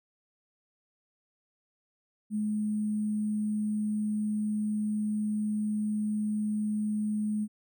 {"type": "tone with sample-and-hold", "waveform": "sine", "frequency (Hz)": 212.1, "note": "G#3", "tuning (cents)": 37, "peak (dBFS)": -27, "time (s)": [2.3, 7.48], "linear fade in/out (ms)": 50, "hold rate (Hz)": 8820, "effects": []}